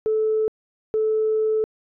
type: tone pair in turn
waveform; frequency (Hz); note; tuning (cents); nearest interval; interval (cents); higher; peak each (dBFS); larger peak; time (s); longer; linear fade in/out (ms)
sine; 435.7 / 435.7; A4 / A4; -17 / -17; unison; 0; neither; -17; neither; 0.06-0.48 / 0.94-1.64; second; 0
effects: tanh soft clip ceiling -13 dBFS